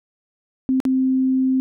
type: tone with dropouts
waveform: sine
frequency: 261.2 Hz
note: C4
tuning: 3 cents flat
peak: -15 dBFS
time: 0.69-1.6 s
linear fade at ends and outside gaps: 0 ms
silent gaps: 0.802-0.852 s
effects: none